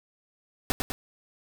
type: noise with echo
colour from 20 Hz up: pink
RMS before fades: -25 dBFS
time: 0.7-0.72 s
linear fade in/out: 0 ms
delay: 100 ms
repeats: 2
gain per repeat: -4 dB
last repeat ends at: 0.92 s
effects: none

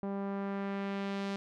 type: tone with low-pass filter sweep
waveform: sawtooth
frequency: 197.8 Hz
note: G3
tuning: 16 cents sharp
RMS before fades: -36 dBFS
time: 0.03-1.36 s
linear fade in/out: 0 ms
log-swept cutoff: 840 to 4900 Hz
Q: 0.97
effects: none

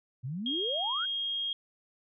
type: exponential sweep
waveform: sine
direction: up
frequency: 117.4 to 1581 Hz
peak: -33 dBFS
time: 0.23-1.06 s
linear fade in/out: 20 ms
type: tone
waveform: sine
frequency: 3250 Hz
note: G#7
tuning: 38 cents flat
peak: -30 dBFS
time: 0.46-1.53 s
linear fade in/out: 2 ms
effects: none

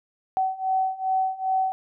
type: beating tone pair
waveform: sine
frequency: 757 / 759.5 Hz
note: F#5 / F#5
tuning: +39 / +45 cents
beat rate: 2.5 Hz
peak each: -26 / -24 dBFS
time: 0.37-1.72 s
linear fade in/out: 0 ms
effects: none

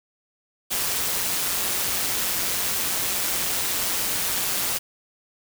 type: noise with amplitude modulation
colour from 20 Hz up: white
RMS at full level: -23 dBFS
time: 0.7-4.79 s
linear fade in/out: 20 ms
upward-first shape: sine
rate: 182 Hz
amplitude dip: 45%
effects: none

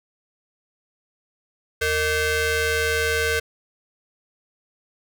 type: ring-modulated tone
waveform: sawtooth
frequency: 540 Hz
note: C#5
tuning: 45 cents flat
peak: -13 dBFS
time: 1.81-3.4 s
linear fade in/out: 10 ms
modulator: 1000 Hz
effects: none

